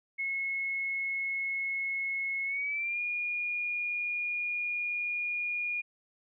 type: tone with pitch glide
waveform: sine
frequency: 2180 to 2433 Hz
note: C#7 to D#7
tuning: -29 to -39 cents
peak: -30 dBFS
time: 0.18-5.82 s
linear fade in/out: 20 ms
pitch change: +190 cents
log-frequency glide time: 2.45-3 s
effects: none